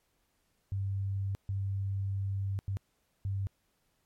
sine tone bursts at uneven times, 98 Hz, G2, in tune, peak -30 dBFS, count 4, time 0.72-1.35 / 1.49-2.59 / 2.68-2.77 / 3.25-3.47 s, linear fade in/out 0 ms, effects pink hiss -75 dBFS RMS until 4.05 s + MP3 64 kbps

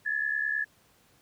sine tone pair together, 1690.3 / 1760 Hz, G#6 / A6, +30 / 0 cents, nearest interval minor second, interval 70 cents, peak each -29 / -30 dBFS, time 0.05-0.65 s, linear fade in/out 20 ms, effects pink hiss -63 dBFS RMS until 1.21 s + high-pass 60 Hz 12 dB/octave

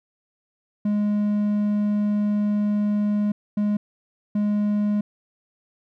triangle tone bursts at uneven times, 207.7 Hz, G#3, in tune, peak -17 dBFS, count 3, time 0.85-3.32 / 3.57-3.77 / 4.35-5.01 s, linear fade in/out 5 ms, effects none

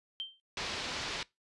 sine tone with exponential decay, 3136 Hz, G7, in tune, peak -32 dBFS, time 0.2-0.4 s, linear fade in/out 0 ms, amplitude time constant 43 ms
white low-pass noise, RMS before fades -38 dBFS, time 0.57-1.23 s, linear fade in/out 2 ms, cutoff 5000 Hz, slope 24 dB/octave
effects noise-tail reverb RT60 0.2 s tail -22 dB re dry + resampled to 24000 Hz

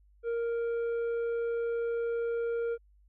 sine tone with tanh clipping, 466.2 Hz, A#4, in tune, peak -30 dBFS, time 0.23-2.78 s, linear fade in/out 50 ms, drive 6 dB, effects added 50 Hz sine -59 dBFS peak until 3.08 s

